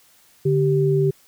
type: tone pair together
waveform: sine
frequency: 145.7 / 389 Hz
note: D3 / G4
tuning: -13 / -13 cents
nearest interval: octave + perfect fourth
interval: 1700 cents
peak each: -18 dBFS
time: 0.45-1.11 s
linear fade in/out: 10 ms
effects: white hiss -55 dBFS RMS until 1.27 s